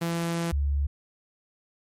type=tone pair in turn; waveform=sawtooth / sine; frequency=168.5 / 70.85 Hz; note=E3 / C#2; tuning=+38 / +38 cents; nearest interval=octave + minor third; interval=1500 cents; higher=first; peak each=-22 dBFS; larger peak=neither; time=0.01-0.52 / 0.52-0.87 s; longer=first; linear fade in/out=10 ms; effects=MP3 64 kbps